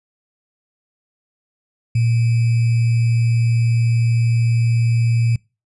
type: tone with sample-and-hold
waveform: sine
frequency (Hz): 116.54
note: A#2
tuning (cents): 0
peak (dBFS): -13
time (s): 1.95-5.36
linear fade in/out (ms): 5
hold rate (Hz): 2450
effects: noise-tail reverb RT60 0.3 s tail -26 dB re dry + resampled to 24000 Hz